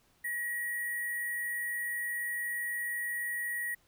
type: tone with sample-and-hold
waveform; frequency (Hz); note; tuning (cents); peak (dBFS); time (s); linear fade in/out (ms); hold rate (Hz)
sine; 1904; A#6; +36; -32; 0.24-3.75; 10; 11025
effects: pink hiss -68 dBFS RMS until 3.87 s